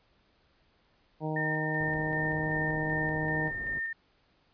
harmonic tone, 155.56 Hz, D#3, in tune, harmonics 1 / 2 / 3 / 4 / 5 / 6, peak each -33 / -36 / -38 / -39 / -40 / -41 dBFS, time 1.2-3.52 s, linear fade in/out 50 ms
sine tone with tremolo, 1817 Hz, A#6, 45 cents flat, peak -30 dBFS, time 1.36-3.93 s, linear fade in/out 5 ms, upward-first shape square, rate 2.6 Hz, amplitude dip 30%
pink low-pass noise, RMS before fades -44 dBFS, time 1.79-3.8 s, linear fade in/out 20 ms, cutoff 570 Hz, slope 12 dB/octave
effects pink hiss -68 dBFS RMS until 4.53 s + resampled to 11025 Hz

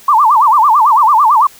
sine tone with vibrato, 1018 Hz, C6, 48 cents flat, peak -5 dBFS, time 0.08-1.47 s, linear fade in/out 5 ms, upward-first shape sine, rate 9 Hz, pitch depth 290 cents each way, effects white hiss -40 dBFS RMS until 1.59 s

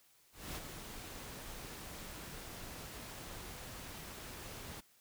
pink noise with ADSR envelope, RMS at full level -42 dBFS, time 0.32-4.81 s, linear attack 240 ms, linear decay 35 ms, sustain -6 dB, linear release 13 ms, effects white hiss -68 dBFS RMS until 5 s

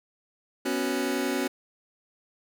sawtooth chord, B suspended second, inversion none, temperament just, 246.9 / 277.8 / 370.4 Hz, B3 / C#4 / F#4, 0 / +4 / +2 cents, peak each -27 / -25 / -26 dBFS, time 0.65-1.48 s, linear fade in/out 10 ms, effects none

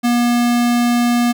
square tone, 240 Hz, B3, 49 cents flat, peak -13 dBFS, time 0.03-1.33 s, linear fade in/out 20 ms, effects none

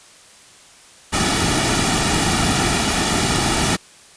pink noise with comb filter, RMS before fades -18 dBFS, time 1.12-3.77 s, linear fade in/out 20 ms, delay 1.9 ms, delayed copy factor -0.6, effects white hiss -46 dBFS RMS until 4.16 s + resampled to 22050 Hz

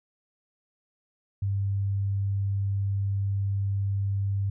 sine tone, 99 Hz, G2, 18 cents sharp, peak -24 dBFS, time 1.42-4.5 s, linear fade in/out 5 ms, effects none

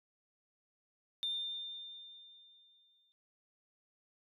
sine tone with exponential decay, 3605 Hz, A7, 41 cents sharp, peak -32 dBFS, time 1.23-3.12 s, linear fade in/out 0 ms, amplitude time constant 410 ms, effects tanh soft clip ceiling -29 dBFS

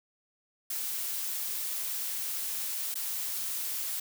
blue noise with dropouts, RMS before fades -34 dBFS, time 0.7-4 s, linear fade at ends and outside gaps 5 ms, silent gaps 2.943-2.954 s, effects none

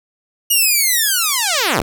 5% pulse linear sweep, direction down, 2906 to 41.2 Hz, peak -3 dBFS, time 0.5-1.82 s, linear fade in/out 10 ms, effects none

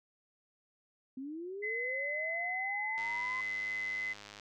sine linear sweep, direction up, 254.1 to 1046 Hz, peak -39 dBFS, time 1.17-3.41 s, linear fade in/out 5 ms
sine tone, 2035 Hz, C7, 49 cents flat, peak -34 dBFS, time 1.62-4.14 s, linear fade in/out 20 ms
click train, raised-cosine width 0.2 ms, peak -31 dBFS, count 147, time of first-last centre 2.98-4.397 s, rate 103 Hz
effects none

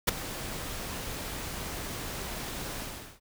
pink noise with ADSR envelope, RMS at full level -20 dBFS, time 0.07-3.2 s, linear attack 17 ms, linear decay 10 ms, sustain -17 dB, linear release 400 ms, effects none

